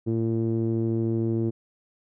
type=tone with low-pass filter; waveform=sawtooth; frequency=113.4 Hz; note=A#2; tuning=47 cents flat; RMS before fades=-25 dBFS; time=0.06-1.51 s; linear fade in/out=20 ms; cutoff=340 Hz; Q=3.3; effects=none